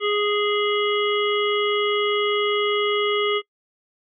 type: harmonic tone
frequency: 415 Hz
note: G#4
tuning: 1 cent flat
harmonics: 1 / 3 / 5 / 7 / 8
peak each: -21 / -26 / -28 / -29 / -30 dBFS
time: 0-3.42 s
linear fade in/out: 50 ms
effects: noise-tail reverb RT60 0.1 s tail -24 dB re dry